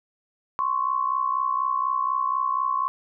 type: tone pair together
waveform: sine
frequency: 1046.5 / 1110.6 Hz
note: C6 / C#6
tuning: 0 / +3 cents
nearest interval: minor second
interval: 103 cents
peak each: -25 / -24 dBFS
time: 0.59-2.88 s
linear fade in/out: 0 ms
effects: none